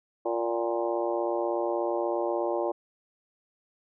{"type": "harmonic tone with a mistuned harmonic", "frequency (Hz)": 116.54, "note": "A#2", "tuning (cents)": 0, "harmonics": [3, 4, 5, 6, 7, 8, 9], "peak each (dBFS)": [-30, -34, -30, -38, -35, -39, -41], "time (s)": [0.25, 2.72], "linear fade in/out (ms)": 10, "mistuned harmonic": 6, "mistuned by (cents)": 69, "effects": []}